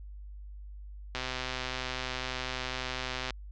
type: click train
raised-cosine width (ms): 0.2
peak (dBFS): -16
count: 277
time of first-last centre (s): 1.15-3.306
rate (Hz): 128
effects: added 50 Hz sine -42 dBFS peak until 3.51 s + low-pass 5000 Hz 12 dB/octave